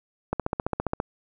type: click train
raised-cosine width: 1 ms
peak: -11 dBFS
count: 11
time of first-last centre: 0.33-1.001 s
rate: 14.9 Hz
effects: none